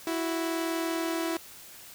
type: tone pair together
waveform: sawtooth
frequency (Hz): 329.6 / 370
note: E4 / F#4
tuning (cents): 0 / 0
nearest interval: major second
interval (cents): 200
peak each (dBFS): -25 / -32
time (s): 0.07-1.37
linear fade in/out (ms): 2
effects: white hiss -48 dBFS RMS until 1.94 s